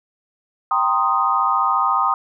sine chord, C minor seventh, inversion second, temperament equal, 784 / 932.3 / 1046.5 / 1244.5 Hz, G5 / Bb5 / C6 / Eb6, 0 / 0 / 0 / 0 cents, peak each -23 / -23 / -21 / -18 dBFS, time 0.71-2.14 s, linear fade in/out 2 ms, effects none

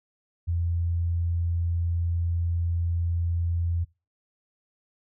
sine tone, 85.2 Hz, F2, 42 cents flat, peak -23 dBFS, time 0.47-3.85 s, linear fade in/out 20 ms, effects noise-tail reverb RT60 0.3 s tail -24 dB re dry

